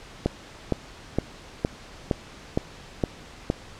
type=click train; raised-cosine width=2 ms; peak=-8 dBFS; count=8; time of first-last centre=0.26-3.501 s; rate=2.16 Hz; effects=pink hiss -45 dBFS RMS until 3.79 s + low-pass 6000 Hz 12 dB/octave